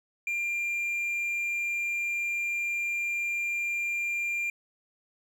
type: tone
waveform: triangle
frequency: 2389 Hz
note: D7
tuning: 29 cents sharp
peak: -26 dBFS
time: 0.27-4.5 s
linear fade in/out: 2 ms
effects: none